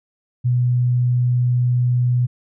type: tone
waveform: sine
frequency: 123.4 Hz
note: B2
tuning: 1 cent flat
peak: -14 dBFS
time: 0.44-2.27 s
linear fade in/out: 20 ms
effects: none